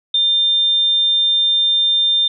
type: tone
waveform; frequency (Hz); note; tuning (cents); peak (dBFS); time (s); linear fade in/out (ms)
sine; 3600; A7; +39; -12; 0.14-2.28; 5
effects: none